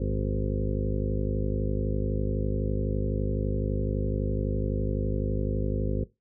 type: harmonic tone with a mistuned harmonic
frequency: 51.91 Hz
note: G#1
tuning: in tune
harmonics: 1 / 2 / 3 / 4 / 5 / 7 / 8 / 9 / 10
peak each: -29 / -32 / -34 / -35 / -36 / -37 / -38 / -39 / -39 dBFS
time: 0-6.04 s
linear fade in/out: 5 ms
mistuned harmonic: 1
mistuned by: +130 cents
effects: noise-tail reverb RT60 0.2 s tail -18 dB re dry